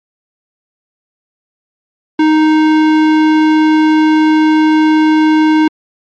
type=tone with tanh clipping; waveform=sine; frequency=311.1 Hz; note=D#4; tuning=in tune; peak=-8 dBFS; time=2.19-5.68 s; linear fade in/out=5 ms; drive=18 dB; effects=MP3 48 kbps